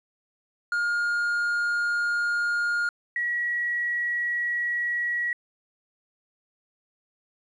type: tone pair in turn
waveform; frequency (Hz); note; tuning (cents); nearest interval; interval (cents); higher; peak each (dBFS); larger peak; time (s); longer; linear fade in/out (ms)
triangle / sine; 1419 / 1920.2; F6 / B6; +27 / -49; perfect fourth; 524; second; -21 / -24; first; 0.72-2.89 / 3.16-5.33; neither; 2
effects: resampled to 24000 Hz + 10-bit